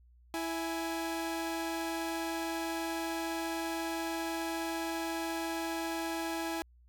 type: tone pair together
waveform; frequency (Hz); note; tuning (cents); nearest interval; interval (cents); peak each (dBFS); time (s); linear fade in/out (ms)
sawtooth; 329.6 / 831.3; E4 / G#5; 0 / +1; octave + major third; 1601; -31 / -35; 0.34-6.62; 0
effects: added 60 Hz sine -58 dBFS peak until 6.88 s